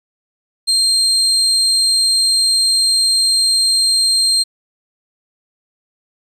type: tone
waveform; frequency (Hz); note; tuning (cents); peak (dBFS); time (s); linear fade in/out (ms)
35% pulse; 4186; C8; 0; -10; 0.67-4.44; 20
effects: resampled to 32000 Hz + 8-bit